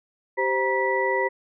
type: tone cluster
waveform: sine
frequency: 388.7 / 522 / 949 / 1966 Hz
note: G4 / C5 / A#5 / B6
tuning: -15 / -4 / +31 / -8 cents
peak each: -26 dBFS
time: 0.37-1.29 s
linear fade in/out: 20 ms
effects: none